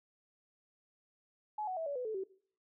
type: tone with pitch steps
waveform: sine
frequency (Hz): 849 / 743.4 / 650.9 / 569.9 / 499 / 436.9 / 382.6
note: G#5 / F#5 / E5 / C#5 / B4 / A4 / G4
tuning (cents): +38 / +8 / -22 / +48 / +18 / -12 / -42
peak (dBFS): -35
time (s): 1.58-2.238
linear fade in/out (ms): 5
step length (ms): 94
effects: noise-tail reverb RT60 0.5 s tail -19 dB re dry